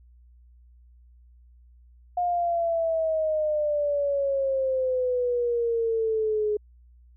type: exponential sweep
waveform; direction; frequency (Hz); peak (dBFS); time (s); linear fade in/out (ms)
sine; down; 715 to 418.2; -22; 2.17-6.57; 5
effects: added 60 Hz sine -51 dBFS peak until 7.16 s